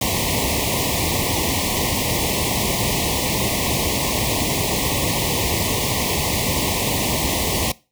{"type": "band-stop noise", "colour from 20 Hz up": "pink", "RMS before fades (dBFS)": -20, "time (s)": [0.01, 7.72], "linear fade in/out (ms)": 5, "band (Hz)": [1100, 1900], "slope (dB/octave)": 96, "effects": ["noise-tail reverb RT60 0.3 s tail -21 dB re dry", "high-pass 60 Hz 12 dB/octave"]}